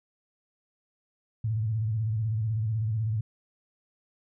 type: tone with vibrato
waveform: sine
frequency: 110 Hz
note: A2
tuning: in tune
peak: -25 dBFS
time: 1.44-3.21 s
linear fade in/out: 5 ms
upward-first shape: square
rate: 16 Hz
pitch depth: 74 cents each way
effects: none